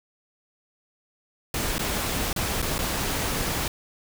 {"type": "noise with dropouts", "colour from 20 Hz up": "pink", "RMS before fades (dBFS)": -27, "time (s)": [1.54, 3.68], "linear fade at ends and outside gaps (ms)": 2, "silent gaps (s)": [[1.782, 1.792], [2.33, 2.362], [2.619, 2.625], [2.782, 2.789]], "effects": []}